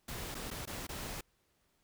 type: noise with dropouts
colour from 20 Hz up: pink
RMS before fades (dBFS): -42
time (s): 0.08-1.21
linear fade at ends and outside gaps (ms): 5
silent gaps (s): 0.346-0.35 / 0.505-0.511 / 0.655-0.673 / 0.869-0.89
effects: pink hiss -75 dBFS RMS until 1.83 s